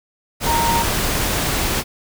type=tone in noise; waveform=sine; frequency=929 Hz; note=A#5; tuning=6 cents flat; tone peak=-17 dBFS; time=0.45-0.85 s; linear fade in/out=50 ms; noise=pink; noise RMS=-20 dBFS; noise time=0.4-1.84 s; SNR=0 dB; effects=none